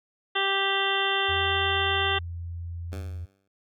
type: harmonic tone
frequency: 392 Hz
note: G4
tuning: in tune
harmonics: 1 / 2 / 3 / 4 / 5 / 7 / 8 / 9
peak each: -31 / -31 / -31 / -31 / -31 / -31 / -31 / -31 dBFS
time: 0.35-2.19 s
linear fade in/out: 10 ms
type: tone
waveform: sine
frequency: 85.4 Hz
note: F2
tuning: 38 cents flat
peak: -32 dBFS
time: 1.28-3.26 s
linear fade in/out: 20 ms
type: tone with exponential decay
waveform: 10% pulse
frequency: 97.6 Hz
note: G2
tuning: 7 cents flat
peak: -27 dBFS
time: 2.92-3.48 s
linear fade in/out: 5 ms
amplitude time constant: 120 ms
effects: none